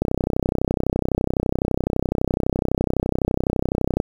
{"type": "click train", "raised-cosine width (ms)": 2, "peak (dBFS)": -6, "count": 128, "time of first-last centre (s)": [0.02, 4.001], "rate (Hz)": 31.9, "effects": ["7-bit"]}